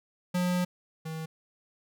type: tone pair in turn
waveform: square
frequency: 179.3 / 159.74 Hz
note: F3 / D#3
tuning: +46 / +46 cents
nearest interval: major second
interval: 200 cents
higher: first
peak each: -26 / -35 dBFS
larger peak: first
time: 0.34-0.65 / 1.05-1.26 s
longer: first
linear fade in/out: 10 ms
effects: none